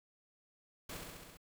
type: noise with echo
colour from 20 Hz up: pink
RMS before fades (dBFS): -45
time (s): 0.89-0.97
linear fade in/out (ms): 5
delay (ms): 67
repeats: 6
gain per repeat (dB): -2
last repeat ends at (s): 1.372
effects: none